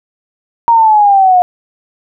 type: exponential sweep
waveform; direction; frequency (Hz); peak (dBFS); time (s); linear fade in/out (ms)
sine; down; 941 to 713; -4; 0.68-1.42; 0
effects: none